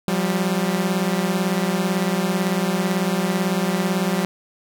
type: beating tone pair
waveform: sawtooth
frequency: 177.7 / 195.7 Hz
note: F3 / G3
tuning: +30 / -3 cents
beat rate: 18 Hz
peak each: -18 dBFS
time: 0.08-4.25 s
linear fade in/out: 0 ms
effects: none